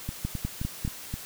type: two click trains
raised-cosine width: 5 ms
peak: -19 / -16 dBFS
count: 5 / 4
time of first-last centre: 0.09-1.14 / 0.25-0.85 s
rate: 3.81 / 5 Hz
effects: white hiss -42 dBFS RMS until 1.25 s